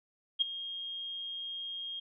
sine tone with ADSR envelope, 3239 Hz, G#7, 44 cents flat, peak -22 dBFS, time 0.39-2 s, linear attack 25 ms, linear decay 13 ms, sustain -15 dB, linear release 8 ms, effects none

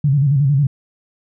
sine tone with vibrato, 140.4 Hz, C#3, 22 cents sharp, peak -11 dBFS, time 0.04-0.67 s, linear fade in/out 5 ms, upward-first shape square, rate 11 Hz, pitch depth 86 cents each way, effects none

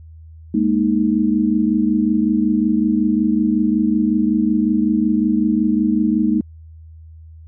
sine chord, Ab suspended second, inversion none, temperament equal, 207.7 / 233.1 / 311.1 Hz, Ab3 / Bb3 / Eb4, 0 / 0 / 0 cents, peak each -18 dBFS, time 0.54-6.41 s, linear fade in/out 5 ms, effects added 80 Hz sine -37 dBFS peak until 7.47 s

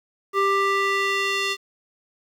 square tone with band-pass filter sweep, 394 Hz, G4, 9 cents sharp, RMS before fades -22 dBFS, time 0.33-1.57 s, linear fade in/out 50 ms, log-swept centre 1100 to 3400 Hz, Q 1.3, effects 8-bit

